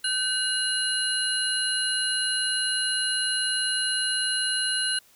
sine tone cluster, 1531 / 2876 / 4105 / 10160 Hz, G6 / F#7 / C8 / D#9, -41 / -50 / -34 / +35 cents, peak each -29 dBFS, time 0.04-4.99 s, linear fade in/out 5 ms, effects white hiss -58 dBFS RMS until 5.15 s

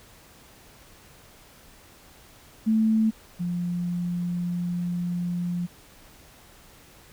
sine tone pair in turn, 220.1 / 175.45 Hz, A3 / F3, +1 / +8 cents, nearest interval major third, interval 393 cents, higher first, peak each -18 / -25 dBFS, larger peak first, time 2.66-3.11 / 3.39-5.67 s, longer second, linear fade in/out 20 ms, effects pink hiss -52 dBFS RMS until 7.12 s

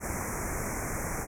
pink band-stop noise, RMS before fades -33 dBFS, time 0-1.27 s, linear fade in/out 50 ms, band 2300 to 5700 Hz, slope 96 dB/octave, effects low-pass 12000 Hz 12 dB/octave

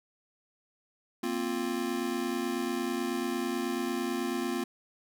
square chord, Bb suspended second, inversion none, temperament just, 233.1 / 262.2 / 349.6 Hz, Bb3 / C4 / F4, 0 / +4 / +2 cents, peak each -36 / -35 / -34 dBFS, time 1.23-4.64 s, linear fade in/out 5 ms, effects none

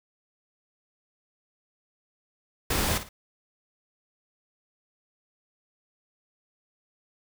pink noise with echo, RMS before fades -26 dBFS, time 2.7-2.98 s, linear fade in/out 5 ms, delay 55 ms, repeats 2, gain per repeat -11 dB, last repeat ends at 3.09 s, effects none

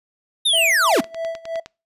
square linear sweep, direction down, 3764 to 181.3 Hz, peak -15 dBFS, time 0.45-1.01 s, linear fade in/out 10 ms
triangle tone with tremolo, 659.3 Hz, E5, in tune, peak -19 dBFS, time 0.53-1.6 s, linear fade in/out 5 ms, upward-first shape sine, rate 3.1 Hz, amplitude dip 90%
click train, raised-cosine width 0.2 ms, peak -18 dBFS, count 8, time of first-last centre 0.94-1.66 s, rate 9.72 Hz
effects noise-tail reverb RT60 0.3 s tail -26 dB re dry + resampled to 32000 Hz

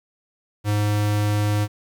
square tone, 104.3 Hz, G#2, 8 cents sharp, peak -19 dBFS, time 0.64-1.68 s, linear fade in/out 50 ms, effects 9-bit

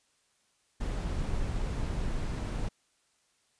brown noise, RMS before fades -32 dBFS, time 0.8-2.69 s, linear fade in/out 10 ms, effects white hiss -71 dBFS RMS until 3.59 s + resampled to 22050 Hz

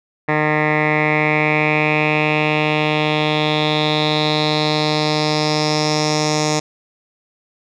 10% pulse tone with low-pass filter sweep, 152.4 Hz, D#3, 36 cents flat, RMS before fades -17 dBFS, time 0.28-6.6 s, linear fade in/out 10 ms, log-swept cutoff 1800 to 6200 Hz, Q 4.7, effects none

